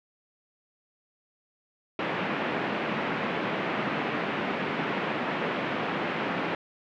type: band-pass noise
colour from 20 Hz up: pink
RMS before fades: -30 dBFS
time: 1.99-6.55 s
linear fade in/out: 2 ms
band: 170 to 2700 Hz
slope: 24 dB/octave
effects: none